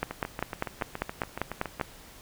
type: two click trains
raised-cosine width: 0.5 ms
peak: -12 / -18 dBFS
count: 10 / 13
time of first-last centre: 0.03-1.812 / 0.11-1.798 s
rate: 5.05 / 7.11 Hz
effects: pink hiss -50 dBFS RMS until 2.21 s